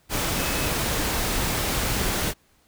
sine tone in noise, 2576 Hz, E7, 41 cents flat, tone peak -34 dBFS, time 0.36-0.7 s, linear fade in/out 50 ms, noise pink, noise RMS -25 dBFS, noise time 0.09-2.34 s, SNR -12 dB, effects pink hiss -62 dBFS RMS until 2.67 s

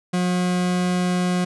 40% pulse tone, 179.9 Hz, F#3, 48 cents flat, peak -18 dBFS, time 0.13-1.45 s, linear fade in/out 10 ms, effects resampled to 24000 Hz

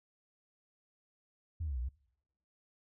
sine linear two-way sweep, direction down then up, 86.2 to 58.7 to 69.1 Hz, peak -33 dBFS, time 1.6-1.89 s, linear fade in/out 10 ms, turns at 1.8 s, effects noise-tail reverb RT60 0.8 s tail -24 dB re dry + tanh soft clip ceiling -29 dBFS

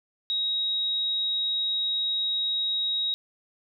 sine tone, 3798 Hz, A#7, 32 cents sharp, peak -24 dBFS, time 0.3-3.14 s, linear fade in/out 0 ms, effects none

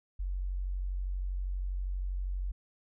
sine tone, 46.25 Hz, F#1, in tune, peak -31 dBFS, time 0.19-2.52 s, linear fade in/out 10 ms, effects none

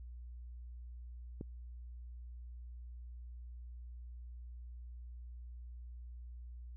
click, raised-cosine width 3 ms, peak -29 dBFS, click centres 1.411 s, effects added 60 Hz sine -46 dBFS peak until 6.76 s

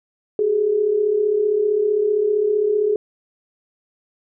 sine tone pair together, 387.3 / 422.7 Hz, G4 / G#4, -21 / +31 cents, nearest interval major second, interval 152 cents, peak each -23 / -16 dBFS, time 0.39-2.96 s, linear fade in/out 2 ms, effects none

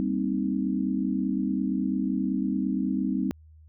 sine chord, C minor seventh, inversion second, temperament equal, 196 / 233.1 / 261.6 / 311.1 Hz, G3 / Bb3 / C4 / Eb4, 0 / 0 / 0 / 0 cents, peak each -28 / -34 / -28 / -31 dBFS, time 0-3.31 s, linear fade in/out 0 ms, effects added 78 Hz sine -49 dBFS peak until 3.68 s

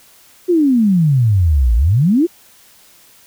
sine exponential two-way sweep, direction down then up, 370 to 54.3 to 370 Hz, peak -9 dBFS, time 0.48-2.27 s, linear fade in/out 20 ms, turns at 1.75 s, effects white hiss -47 dBFS RMS until 3.26 s

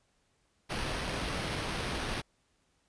pink noise with sample-and-hold, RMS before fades -35 dBFS, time 0.69-2.22 s, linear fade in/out 20 ms, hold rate 7350 Hz, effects pink hiss -73 dBFS RMS until 2.88 s + resampled to 22050 Hz

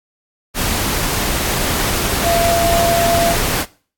sine tone in noise, 681 Hz, F5, 44 cents flat, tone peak -14 dBFS, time 2.22-3.36 s, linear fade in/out 50 ms, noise pink, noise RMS -18 dBFS, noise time 0.54-3.66 s, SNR +1 dB, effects noise-tail reverb RT60 0.4 s tail -20 dB re dry + AAC 64 kbps

